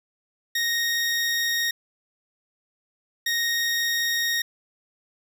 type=tone pair in turn; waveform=20% pulse; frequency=1864.7 / 1864.7 Hz; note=A#6 / A#6; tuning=0 / 0 cents; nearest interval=unison; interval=0 cents; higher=neither; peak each=-17 dBFS; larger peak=neither; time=0.55-1.71 / 3.26-4.42 s; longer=neither; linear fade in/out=5 ms; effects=none